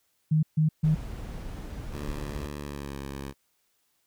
sine tone bursts, 155.56 Hz, D#3, in tune, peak -19 dBFS, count 3, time 0.31-0.95 s, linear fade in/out 10 ms, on 120 ms, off 140 ms
brown noise, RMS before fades -37 dBFS, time 0.83-2.48 s, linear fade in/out 20 ms
10% pulse tone with pitch glide, 73 to 68.98 Hz, D2 to C#2, -10 to -8 cents, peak -27 dBFS, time 1.91-3.34 s, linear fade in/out 50 ms, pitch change -98 cents, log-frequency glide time 2.58-2.98 s
effects white hiss -72 dBFS RMS until 4.06 s

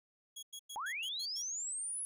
20% pulse tone bursts, 3322 Hz, G#7, in tune, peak -39 dBFS, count 7, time 0.36-1.424 s, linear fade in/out 10 ms, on 68 ms, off 98 ms
sine linear sweep, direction up, 780 to 10548 Hz, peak -37 dBFS, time 0.76-2.05 s, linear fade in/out 0 ms
effects none

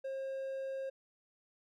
triangle tone, 536 Hz, C5, 42 cents sharp, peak -35 dBFS, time 0.04-0.9 s, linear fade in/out 10 ms, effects none

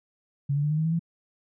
sine tone with pitch steps, 140.7 / 144.82 / 149.07 / 153.43 / 157.93 / 162.56 / 167.32 Hz, C#3 / D3 / D3 / D#3 / D#3 / E3 / E3, +26 / -24 / +26 / -24 / +26 / -24 / +26 cents, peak -22 dBFS, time 0.49-0.994 s, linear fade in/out 10 ms, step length 72 ms, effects none

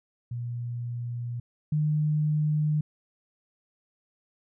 sine tone pair in turn, 120 / 151.66 Hz, B2 / D#3, -49 / -44 cents, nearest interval major third, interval 405 cents, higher second, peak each -30 / -22 dBFS, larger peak second, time 0.31-1.4 / 1.72-2.81 s, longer neither, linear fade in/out 5 ms, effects none

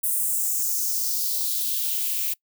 violet noise with high-pass filter sweep, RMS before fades -25 dBFS, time 0.03-2.34 s, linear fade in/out 10 ms, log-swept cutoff 9700 to 2300 Hz, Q 2.7, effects noise-tail reverb RT60 0.1 s tail -23 dB re dry

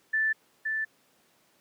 sine tone pair in turn, 1760 / 1760 Hz, A6 / A6, 0 / 0 cents, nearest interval unison, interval 0 cents, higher neither, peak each -23 / -27 dBFS, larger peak first, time 0.13-0.33 / 0.65-0.85 s, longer neither, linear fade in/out 10 ms, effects pink hiss -65 dBFS RMS until 1.6 s + high-pass 200 Hz 12 dB/octave

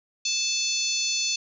harmonic tone, 875 Hz, A5, 10 cents flat, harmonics 3 / 4 / 5 / 6 / 7 / 8, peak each -31 / -32 / -28 / -34 / -29 / -35 dBFS, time 0.25-1.36 s, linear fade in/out 5 ms, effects none

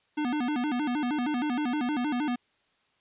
square tone with vibrato, 271.1 Hz, C#4, 38 cents flat, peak -27 dBFS, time 0.17-2.36 s, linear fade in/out 10 ms, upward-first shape square, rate 6.4 Hz, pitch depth 180 cents each way, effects white hiss -69 dBFS RMS until 3 s + resampled to 8000 Hz

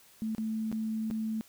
sine tone with dropouts, 220 Hz, A3, in tune, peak -30 dBFS, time 0.22-1.41 s, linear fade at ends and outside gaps 0 ms, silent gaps 0.349-0.382 / 0.716-0.726 / 1.102-1.11 s, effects white hiss -59 dBFS RMS until 1.48 s

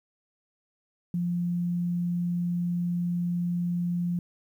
sine tone, 174.61 Hz, F3, in tune, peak -25 dBFS, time 1.14-4.19 s, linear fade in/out 2 ms, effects 10-bit

